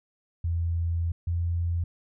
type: tone pair in turn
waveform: sine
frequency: 84.3 / 85.48 Hz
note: E2 / F2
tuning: +39 / -37 cents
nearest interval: unison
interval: 24 cents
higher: second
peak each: -24 dBFS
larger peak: neither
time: 0.44-1.12 / 1.27-1.84 s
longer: first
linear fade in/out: 5 ms
effects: none